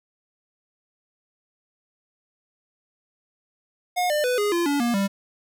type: tone with pitch steps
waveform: square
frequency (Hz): 720 / 598.5 / 497.5 / 413.5 / 343.7 / 285.7 / 237.5 / 197.43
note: F#5 / D5 / B4 / G#4 / F4 / D4 / A#3 / G3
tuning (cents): -47 / +33 / +13 / -8 / -28 / -48 / +33 / +13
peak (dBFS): -21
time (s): 3.96-5.08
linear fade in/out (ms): 20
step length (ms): 140
effects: none